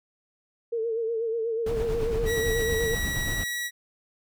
sine tone with vibrato, 454.7 Hz, A#4, 43 cents flat, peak -25 dBFS, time 0.72-2.95 s, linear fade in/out 10 ms, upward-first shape sine, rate 8.2 Hz, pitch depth 56 cents each way
brown noise with tremolo, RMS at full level -29 dBFS, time 1.66-3.44 s, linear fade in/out 5 ms, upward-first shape sine, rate 8.7 Hz, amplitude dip 40%
sawtooth tone, 1928 Hz, B6, 42 cents flat, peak -25 dBFS, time 2.25-3.71 s, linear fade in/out 50 ms
effects none

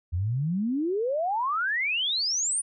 sine exponential sweep, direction up, 81.3 to 9720 Hz, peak -24 dBFS, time 0.12-2.62 s, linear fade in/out 20 ms, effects none

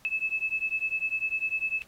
sine beating tone pair, 2600 / 2610 Hz, E7 / E7, -24 / -18 cents, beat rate 10 Hz, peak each -30 dBFS, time 0.05-1.82 s, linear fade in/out 0 ms, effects pink hiss -59 dBFS RMS until 1.87 s + AAC 48 kbps

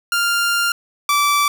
sawtooth tone pair in turn, 1396.9 / 1160.2 Hz, F6 / D6, 0 / -21 cents, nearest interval minor third, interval 321 cents, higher first, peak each -12 / -10 dBFS, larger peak second, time 0.12-0.72 / 1.09-1.48 s, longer first, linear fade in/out 2 ms, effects none

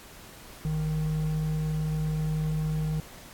triangle tone pair together, 51.57 / 155.56 Hz, G#1 / D#3, -11 / 0 cents, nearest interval octave + perfect fifth, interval 1911 cents, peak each -33 / -24 dBFS, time 0.65-3 s, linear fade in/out 0 ms, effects pink hiss -48 dBFS RMS until 3.33 s + AAC 64 kbps

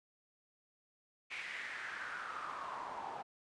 pink noise with band-pass filter sweep, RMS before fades -44 dBFS, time 1.3-3.23 s, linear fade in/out 20 ms, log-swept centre 2300 to 800 Hz, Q 4.7, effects resampled to 22050 Hz

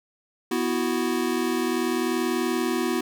square chord, B suspended fourth, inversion none, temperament equal, 246.9 / 329.6 / 370 Hz, B3 / E4 / F#4, 0 / 0 / 0 cents, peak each -28 dBFS, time 0.51-3.01 s, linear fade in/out 5 ms, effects none

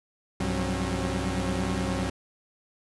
sawtooth tone cluster, 63.5 / 99.1 / 180.5 / 189.7 / 269.6 Hz, B1 / G2 / F#3 / F#3 / C#4, +49 / +19 / -43 / +43 / -48 cents, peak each -29 dBFS, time 0.4-2.1 s, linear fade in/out 5 ms, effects resampled to 24000 Hz

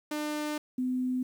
sawtooth / sine tone pair in turn, 300.2 / 253.8 Hz, D4 / B3, +38 / +47 cents, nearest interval minor third, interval 291 cents, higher first, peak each -27 dBFS, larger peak neither, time 0.11-0.58 / 0.78-1.23 s, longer first, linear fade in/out 5 ms, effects 10-bit

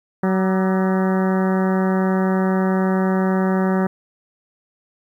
harmonic tone with a mistuned harmonic, 188.5 Hz, F#3, 32 cents sharp, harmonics 1 / 2 / 3 / 4 / 5 / 6 / 7 / 8 / 9 / 10, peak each -17 / -23 / -27 / -29 / -31 / -33 / -34 / -35 / -36 / -37 dBFS, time 0.23-3.87 s, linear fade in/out 5 ms, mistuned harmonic 6, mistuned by +79 cents, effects 9-bit

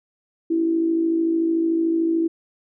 sine tone with amplitude modulation, 329.6 Hz, E4, in tune, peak -15 dBFS, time 0.5-2.28 s, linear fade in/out 10 ms, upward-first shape sine, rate 53.5 Hz, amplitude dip 50%, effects none

